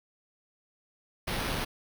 pink noise with sample-and-hold, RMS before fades -32 dBFS, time 1.27-1.65 s, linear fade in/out 10 ms, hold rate 7350 Hz, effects none

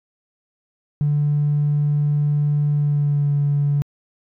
triangle tone with pitch glide, 146.83 to 143.73 Hz, D3 to D3, 0 to -37 cents, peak -12 dBFS, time 1.01-3.82 s, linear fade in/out 0 ms, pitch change -37 cents, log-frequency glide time 2.72-3.32 s, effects tanh soft clip ceiling -13 dBFS

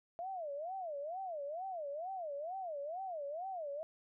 sine tone with vibrato, 659.3 Hz, E5, in tune, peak -39 dBFS, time 0.19-3.83 s, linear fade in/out 0 ms, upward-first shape sine, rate 2.2 Hz, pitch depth 280 cents each way, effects none

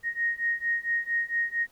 sine beating tone pair, 1864.7 / 1869.1 Hz, A#6 / A#6, 0 / +4 cents, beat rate 4.4 Hz, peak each -29 / -28 dBFS, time 0.03-1.67 s, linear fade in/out 50 ms, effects pink hiss -62 dBFS RMS until 1.71 s

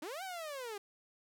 sawtooth linear two-way sweep, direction up then down, 277.2 to 784 to 391.9 Hz, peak -37 dBFS, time 0.02-0.78 s, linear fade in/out 5 ms, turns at 0.23 s, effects none

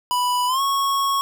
square tone with pitch glide, 987.8 to 1102.4 Hz, B5 to C#6, 0 to -10 cents, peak -19 dBFS, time 0.11-1.21 s, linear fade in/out 0 ms, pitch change +190 cents, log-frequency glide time 0.47-0.61 s, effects none

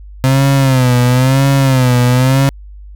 35% pulse tone with vibrato, 130.3 Hz, C3, 7 cents flat, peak -6 dBFS, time 0.24-2.49 s, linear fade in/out 0 ms, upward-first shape sine, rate 0.99 Hz, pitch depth 100 cents each way, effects added 50 Hz sine -30 dBFS peak until 2.95 s

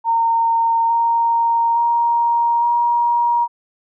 sine tone with pitch steps, 918 / 928.1 / 938.4 / 948.7 Hz, A#5 / A#5 / A#5 / A#5, -27 / -8 / +11 / +30 cents, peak -13 dBFS, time 0.04-3.48 s, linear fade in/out 50 ms, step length 860 ms, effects none

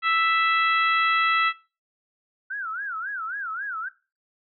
harmonic tone, 659.3 Hz, E5, in tune, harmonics 2 / 3 / 4 / 5 / 6, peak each -21 / -25 / -28 / -32 / -36 dBFS, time 0.02-1.53 s, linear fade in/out 50 ms
sine tone with vibrato, 1467 Hz, F#6, 15 cents flat, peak -28 dBFS, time 2.5-3.89 s, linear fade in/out 10 ms, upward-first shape sine, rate 3.7 Hz, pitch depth 230 cents each way
effects noise-tail reverb RT60 0.3 s tail -18 dB re dry

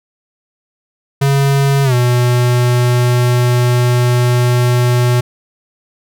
square tone with pitch glide, 138.59 to 122.76 Hz, C#3 to B2, 0 to -10 cents, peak -10 dBFS, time 1.21-5.21 s, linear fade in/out 10 ms, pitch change -210 cents, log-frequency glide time 1.84-1.94 s, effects none

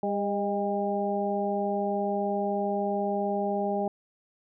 harmonic tone with a mistuned harmonic, 201 Hz, G3, 44 cents sharp, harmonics 1 / 2 / 3 / 4, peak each -31 / -31 / -31 / -31 dBFS, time 0.03-3.88 s, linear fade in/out 2 ms, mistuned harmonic 3, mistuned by +40 cents, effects none

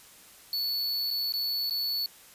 square tone with dropouts, 4435 Hz, C#8, in tune, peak -28 dBFS, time 0.53-2.06 s, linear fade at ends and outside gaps 1 ms, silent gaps 1.105-1.11 / 1.323-1.338 / 1.698-1.708 s, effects white hiss -53 dBFS RMS until 2.34 s + resampled to 32000 Hz

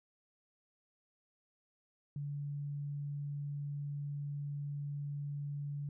sine tone, 143.9 Hz, D3, 35 cents flat, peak -37 dBFS, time 2.16-5.89 s, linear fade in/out 2 ms, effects none

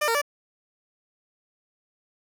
15% pulse tone with pitch steps, 599 / 459.2 / 580 Hz, D5 / A#4 / D5, +34 / -26 / -22 cents, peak -15 dBFS, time 0.01-0.217 s, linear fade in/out 10 ms, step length 69 ms, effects none

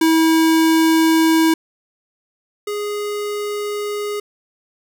square tone pair in turn, 323 / 414.3 Hz, E4 / G#4, -35 / -4 cents, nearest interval major third, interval 431 cents, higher second, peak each -12 / -22 dBFS, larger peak first, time 0.01-1.54 / 2.67-4.2 s, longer neither, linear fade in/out 5 ms, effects none

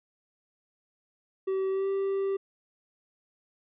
triangle tone with pitch glide, 383.1 to 390.9 Hz, G4 to G4, -40 to -5 cents, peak -24 dBFS, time 1.47-2.37 s, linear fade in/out 10 ms, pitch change +35 cents, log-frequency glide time 1.7-1.88 s, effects resampled to 8000 Hz

